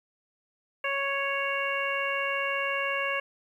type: harmonic tone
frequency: 554.4 Hz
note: C#5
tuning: in tune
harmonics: 1 / 2 / 3 / 4 / 5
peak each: -33 / -33 / -33 / -33 / -33 dBFS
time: 0.84-3.2 s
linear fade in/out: 5 ms
effects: 10-bit